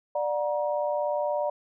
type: tone cluster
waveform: sine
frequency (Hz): 591 / 728 / 948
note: D5 / F#5 / A#5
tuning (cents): +11 / -28 / +29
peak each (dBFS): -26 / -33 / -32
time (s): 0.15-1.5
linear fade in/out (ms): 5
effects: none